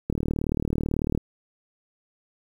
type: click train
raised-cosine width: 3 ms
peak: -12 dBFS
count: 42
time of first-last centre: 0.1-1.176 s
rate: 38.1 Hz
effects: 8-bit